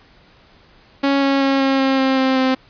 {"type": "tone with pitch steps", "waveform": "sawtooth", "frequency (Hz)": [277.2, 274.8, 272.4, 270.1, 267.8, 265.4, 263.2, 260.9], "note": ["C#4", "C#4", "C#4", "C#4", "C4", "C4", "C4", "C4"], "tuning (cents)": [0, -15, -30, -45, 40, 25, 10, -5], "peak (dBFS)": -10, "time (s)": [1.03, 2.55], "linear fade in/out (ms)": 10, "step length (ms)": 190, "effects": ["pink hiss -50 dBFS RMS until 2.69 s", "resampled to 11025 Hz"]}